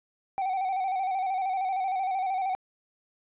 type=tone with vibrato; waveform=triangle; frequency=760 Hz; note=F#5; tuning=46 cents sharp; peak=-24 dBFS; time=0.38-2.55 s; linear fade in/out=0 ms; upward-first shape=square; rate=13 Hz; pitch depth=46 cents each way; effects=resampled to 8000 Hz + 11-bit